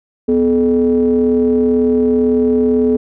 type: ring-modulated tone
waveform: triangle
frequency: 89.5 Hz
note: F2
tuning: 43 cents sharp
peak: -5 dBFS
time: 0.28-2.97 s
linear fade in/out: 10 ms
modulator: 339 Hz
effects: none